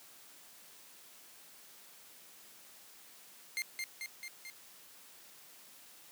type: tone with echo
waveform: sawtooth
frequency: 2107 Hz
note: C7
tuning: 12 cents sharp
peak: -30 dBFS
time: 3.57-3.62 s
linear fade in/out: 0 ms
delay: 220 ms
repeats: 4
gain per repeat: -3 dB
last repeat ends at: 4.5 s
effects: white hiss -57 dBFS RMS until 6.11 s + high-pass 150 Hz 12 dB/octave